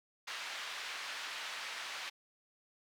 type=band-pass noise; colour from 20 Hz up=pink; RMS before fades=-43 dBFS; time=0.27-2.1 s; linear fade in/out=10 ms; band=1400 to 4200 Hz; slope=12 dB/octave; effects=none